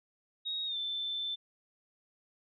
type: tone with pitch glide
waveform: sine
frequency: 3769 to 3537 Hz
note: A#7 to A7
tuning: +18 to +8 cents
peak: -33 dBFS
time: 0.45-1.36 s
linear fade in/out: 20 ms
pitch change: -110 cents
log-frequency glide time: 0.66-0.77 s
effects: none